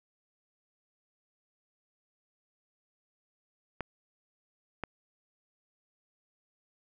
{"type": "clicks", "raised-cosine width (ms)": 0.5, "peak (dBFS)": -19, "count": 2, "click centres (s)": [3.807, 4.837], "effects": []}